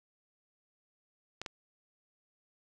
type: clicks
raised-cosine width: 0.2 ms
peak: -21 dBFS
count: 2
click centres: 1.416 / 1.462 s
effects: none